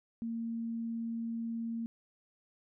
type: tone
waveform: sine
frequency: 229.6 Hz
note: A#3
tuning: 26 cents flat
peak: -34 dBFS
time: 0.22-1.86 s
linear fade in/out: 0 ms
effects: none